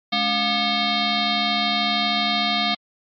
sine tone with frequency modulation, 2200 Hz, C#7, 14 cents flat, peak -18 dBFS, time 0.12-2.75 s, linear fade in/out 10 ms, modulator 497 Hz, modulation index 4.2, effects MP3 48 kbps

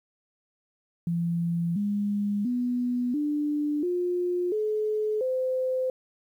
sine tone with pitch steps, 169.9 / 204.4 / 245.9 / 295.8 / 355.9 / 428.1 / 515 Hz, F3 / G#3 / B3 / D4 / F4 / A4 / C5, -47 / -27 / -7 / +13 / +33 / -47 / -28 cents, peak -24 dBFS, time 1.07-5.9 s, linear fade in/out 2 ms, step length 690 ms, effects 10-bit

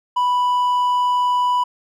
sine tone with hard clipping, 987.8 Hz, B5, in tune, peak -16 dBFS, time 0.16-1.64 s, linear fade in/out 10 ms, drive 3 dB, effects none

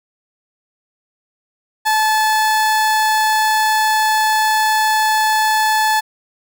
30% pulse tone, 867 Hz, A5, 26 cents flat, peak -10 dBFS, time 1.85-6.01 s, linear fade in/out 20 ms, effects none

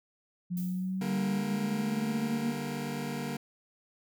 sine exponential sweep, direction up, 177.5 to 231.9 Hz, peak -30 dBFS, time 0.5-2.52 s, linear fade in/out 20 ms
violet noise with exponential decay, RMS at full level -43 dBFS, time 0.57-1.17 s, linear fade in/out 1 ms, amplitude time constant 130 ms
sawtooth chord, G minor, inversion second, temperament just, 147 / 196 / 235.2 Hz, D3 / G3 / Bb3, +2 / 0 / +16 cents, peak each -34 / -35 / -32 dBFS, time 1.01-3.37 s, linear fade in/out 5 ms
effects none

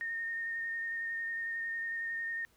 sine tone with vibrato, 1836 Hz, A#6, 27 cents flat, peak -34 dBFS, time 0.01-2.45 s, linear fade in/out 0 ms, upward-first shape square, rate 11 Hz, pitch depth 13 cents each way, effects pink hiss -68 dBFS RMS until 2.56 s

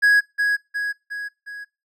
triangle tone with echo, 1661.2 Hz, G#6, in tune, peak -10 dBFS, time 0.02-0.21 s, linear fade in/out 20 ms, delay 360 ms, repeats 4, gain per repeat -5 dB, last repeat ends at 1.65 s, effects noise-tail reverb RT60 0.3 s tail -25 dB re dry

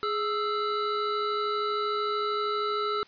square tone pair together, 417.5 / 1325.5 Hz, G#4 / E6, +9 / +9 cents, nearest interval octave + minor sixth, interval 2000 cents, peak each -31 / -29 dBFS, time 0.03-3.03 s, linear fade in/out 0 ms, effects white hiss -56 dBFS RMS until 3.07 s + resampled to 11025 Hz

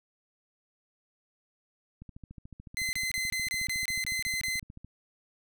click train, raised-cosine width 5 ms, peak -33 dBFS, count 40, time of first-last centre 2.02-4.846 s, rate 13.8 Hz
sawtooth tone bursts, 2055 Hz, C7, 32 cents flat, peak -26 dBFS, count 10, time 2.77-4.595 s, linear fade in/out 0 ms, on 160 ms, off 25 ms
effects none

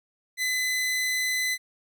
sawtooth tone, 2016 Hz, B6, 35 cents sharp, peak -21 dBFS, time 0.37-1.58 s, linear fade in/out 50 ms, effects none

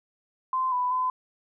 sine tone with pitch steps, 1035 / 994 / 1016 Hz, C6 / B5 / B5, -19 / +11 / +49 cents, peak -23 dBFS, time 0.53-1.1 s, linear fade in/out 2 ms, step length 190 ms, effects none

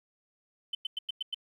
sine tone bursts, 3054 Hz, G7, 46 cents flat, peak -29 dBFS, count 6, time 0.73-1.345 s, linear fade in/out 5 ms, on 20 ms, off 99 ms, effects tanh soft clip ceiling -25 dBFS + 11-bit

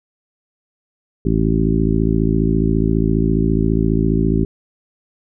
harmonic tone with a mistuned harmonic, 54.7 Hz, A1, 9 cents flat, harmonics 1 / 2 / 3 / 4 / 5 / 6 / 7, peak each -20 / -22 / -19 / -21 / -21 / -23 / -23 dBFS, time 1.25-4.45 s, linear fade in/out 5 ms, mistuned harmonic 1, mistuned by -38 cents, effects none

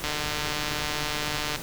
click train, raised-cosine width 0.2 ms, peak -11 dBFS, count 229, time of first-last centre 0.04-1.56 s, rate 150 Hz, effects pink hiss -36 dBFS RMS until 1.62 s

